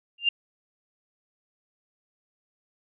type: tone with exponential growth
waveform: sine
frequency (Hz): 2794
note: F7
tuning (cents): 0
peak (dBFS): -15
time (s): 0.18-0.29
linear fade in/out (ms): 5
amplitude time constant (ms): 23
effects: none